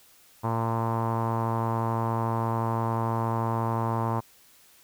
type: tone with low-pass filter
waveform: sawtooth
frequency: 113.9 Hz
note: A#2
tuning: 40 cents flat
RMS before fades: -27 dBFS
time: 0.43-4.21 s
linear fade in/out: 20 ms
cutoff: 980 Hz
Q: 5.2
effects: white hiss -57 dBFS RMS until 4.83 s